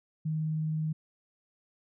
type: tone with vibrato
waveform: sine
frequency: 156.4 Hz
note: D#3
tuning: 9 cents sharp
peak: -28 dBFS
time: 0.25-0.93 s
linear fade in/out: 10 ms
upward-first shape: sine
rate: 19 Hz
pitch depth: 10 cents each way
effects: none